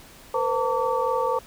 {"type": "tone cluster", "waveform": "sine", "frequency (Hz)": [468.2, 512, 903, 1148], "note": ["A#4", "C5", "A5", "D6"], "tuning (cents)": [8, -38, 45, -40], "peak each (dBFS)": [-28, -25, -26, -28], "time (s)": [0.34, 1.39], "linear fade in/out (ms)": 5, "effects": ["pink hiss -48 dBFS RMS until 1.46 s"]}